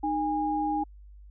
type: tone pair together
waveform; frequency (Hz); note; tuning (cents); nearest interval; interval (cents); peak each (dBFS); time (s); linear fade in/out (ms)
sine; 306.5 / 818.3; D#4 / G#5; -26 / -26; octave + perfect fourth; 1700; -29 / -27; 0.03-0.84; 10
effects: added 50 Hz sine -46 dBFS peak until 1.3 s